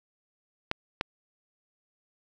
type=clicks; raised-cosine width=0.3 ms; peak=-11 dBFS; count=2; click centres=0.714 / 1.011 s; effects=none